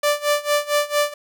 sawtooth tone with tremolo, 587.3 Hz, D5, in tune, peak -11 dBFS, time 0.03-1.14 s, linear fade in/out 5 ms, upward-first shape sine, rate 4.4 Hz, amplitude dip 90%, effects none

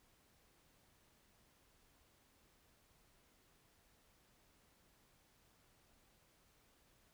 silence, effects pink hiss -72 dBFS RMS until 7.13 s

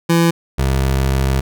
25% pulse tone pair in turn, 168 / 66.67 Hz, E3 / C2, +33 / +33 cents, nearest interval octave + major third, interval 1600 cents, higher first, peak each -7 / -10 dBFS, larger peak first, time 0.09-0.31 / 0.58-1.41 s, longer second, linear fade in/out 10 ms, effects none

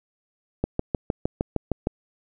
click train, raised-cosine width 2 ms, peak -9 dBFS, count 9, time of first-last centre 0.64-1.871 s, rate 6.5 Hz, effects none

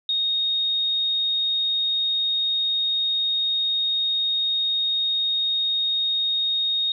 sine tone, 3722 Hz, A#7, 3 cents flat, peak -20 dBFS, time 0.09-6.92 s, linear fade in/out 2 ms, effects none

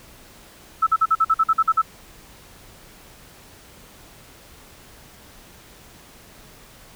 sine tone bursts, 1311 Hz, E6, 10 cents flat, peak -13 dBFS, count 11, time 0.82-1.818 s, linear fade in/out 10 ms, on 48 ms, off 47 ms, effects pink hiss -47 dBFS RMS until 6.95 s

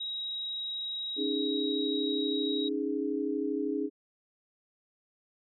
sine tone, 3818 Hz, A#7, 41 cents sharp, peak -33 dBFS, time 0-2.69 s, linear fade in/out 10 ms
sine chord, C# suspended second, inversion none, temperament equal with one note detuned, 277.2 / 309.9 / 415.3 Hz, C#4 / D#4 / G#4, 0 / -7 / 0 cents, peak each -33 dBFS, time 1.16-3.9 s, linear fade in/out 50 ms
effects none

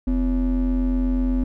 triangle ring-modulated tone, 150.1 Hz, D3, 38 cents sharp, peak -13 dBFS, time 0.07-1.44 s, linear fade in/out 5 ms, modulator 106 Hz, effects none

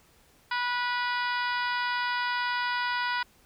harmonic tone, 489.1 Hz, B4, 17 cents flat, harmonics 2 / 3 / 4 / 5 / 6 / 7 / 8 / 9 / 10, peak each -30 / -31 / -35 / -40 / -41 / -42 / -43 / -46 / -41 dBFS, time 0.51-3.23 s, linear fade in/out 5 ms, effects pink hiss -61 dBFS RMS until 3.45 s

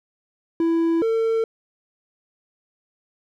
triangle tone pair in turn, 331.4 / 451 Hz, E4 / A4, +9 / +43 cents, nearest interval perfect fourth, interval 534 cents, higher second, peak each -15 / -16 dBFS, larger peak first, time 0.6-1.02 / 1.02-1.44 s, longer neither, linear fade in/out 2 ms, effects none

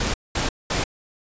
pink noise bursts, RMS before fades -23 dBFS, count 3, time 0-0.84 s, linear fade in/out 5 ms, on 140 ms, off 210 ms, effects resampled to 16000 Hz

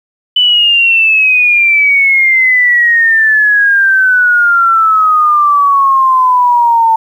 sine exponential sweep, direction down, 3000 to 893 Hz, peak -5 dBFS, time 0.36-6.96 s, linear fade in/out 5 ms, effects 7-bit

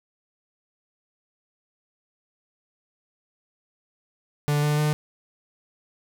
45% pulse tone with pitch steps, 146.83 / 148.71 / 150.61 Hz, D3 / D3 / D3, 0 / +22 / +44 cents, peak -20 dBFS, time 4.48-4.93 s, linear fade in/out 0 ms, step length 150 ms, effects 8-bit

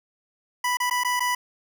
25% pulse tone with dropouts, 987 Hz, B5, 1 cent flat, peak -18 dBFS, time 0.64-1.35 s, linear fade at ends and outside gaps 5 ms, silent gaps 0.771-0.801 / 0.899-0.909 / 1.036-1.047 / 1.196-1.204 s, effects none

